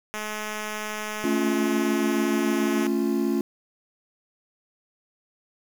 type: tone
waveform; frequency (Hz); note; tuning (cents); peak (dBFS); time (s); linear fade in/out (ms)
5% pulse; 213.1; G#3; +45; -18; 0.14-2.87; 0
type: chord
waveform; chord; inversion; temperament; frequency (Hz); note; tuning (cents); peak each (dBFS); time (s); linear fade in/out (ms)
triangle; A augmented; none; equal; 220 / 277.2 / 349.2; A3 / C#4 / E#4; 0 / 0 / 0; -24; 1.24-3.41; 2
effects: 7-bit